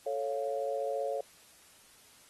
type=chord; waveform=sine; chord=A augmented; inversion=none; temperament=equal; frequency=440 / 554.4 / 698.5 Hz; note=A4 / C#5 / E#5; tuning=0 / 0 / 0 cents; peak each=-36 / -33 / -38 dBFS; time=0.06-1.21 s; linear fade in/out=5 ms; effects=white hiss -59 dBFS RMS until 2.29 s + AAC 32 kbps